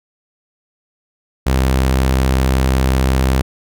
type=tone; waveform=sawtooth; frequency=65.41 Hz; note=C2; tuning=in tune; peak=-8 dBFS; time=1.46-3.42 s; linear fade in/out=10 ms; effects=none